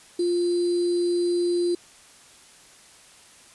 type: tone with sample-and-hold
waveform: sine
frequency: 349.2 Hz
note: F4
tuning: in tune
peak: -20 dBFS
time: 0.19-1.75 s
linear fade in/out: 5 ms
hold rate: 4410 Hz
effects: white hiss -51 dBFS RMS until 3.54 s + resampled to 24000 Hz